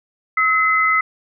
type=tone pair together; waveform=sine; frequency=1290 / 2042 Hz; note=E6 / C7; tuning=-38 / -43 cents; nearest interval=minor sixth; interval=795 cents; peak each=-16 dBFS; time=0.37-1.01 s; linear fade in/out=5 ms; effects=none